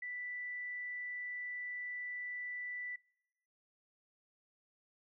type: tone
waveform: sine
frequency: 1975.5 Hz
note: B6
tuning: in tune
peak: -40 dBFS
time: 0.02-2.96 s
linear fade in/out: 5 ms
effects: noise-tail reverb RT60 0.9 s tail -25 dB re dry